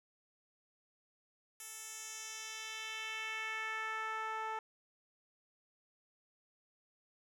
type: tone with band-pass filter sweep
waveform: 10% pulse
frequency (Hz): 440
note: A4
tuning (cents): 0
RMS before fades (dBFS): -42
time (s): 1.6-4.59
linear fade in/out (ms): 2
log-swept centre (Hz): 10000 to 890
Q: 1.5
effects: none